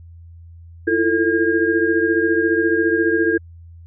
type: tone cluster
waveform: sine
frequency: 329 / 343.5 / 445.9 / 1621 Hz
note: E4 / F4 / A4 / G#6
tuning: -3 / -29 / +23 / -42 cents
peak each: -20 dBFS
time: 0.87-3.38 s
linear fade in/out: 10 ms
effects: added 84 Hz sine -38 dBFS peak until 3.86 s